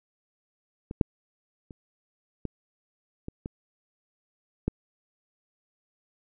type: clicks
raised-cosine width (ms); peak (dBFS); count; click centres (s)
3; -22 / -7 / -30 / -18 / -22 / -21 / -12; 7; 0.911 / 1.012 / 1.708 / 2.453 / 3.284 / 3.459 / 4.68
effects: none